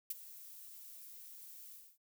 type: noise with ADSR envelope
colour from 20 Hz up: violet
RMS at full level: -36 dBFS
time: 0.1-1.98 s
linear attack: 7 ms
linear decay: 22 ms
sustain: -17 dB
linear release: 260 ms
effects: noise-tail reverb RT60 0.1 s tail -23 dB re dry